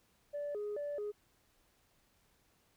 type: tone with vibrato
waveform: sine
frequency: 491.7 Hz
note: B4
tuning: 8 cents flat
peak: -35 dBFS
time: 0.33-1.12 s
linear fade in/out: 20 ms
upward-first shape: square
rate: 2.3 Hz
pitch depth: 290 cents each way
effects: tanh soft clip ceiling -34 dBFS + pink hiss -72 dBFS RMS until 2.76 s